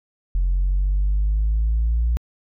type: linear sweep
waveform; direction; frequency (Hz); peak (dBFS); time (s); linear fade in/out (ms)
sine; up; 43.47 to 58.9; -15; 0.35-2.17; 0
effects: tanh soft clip ceiling -14 dBFS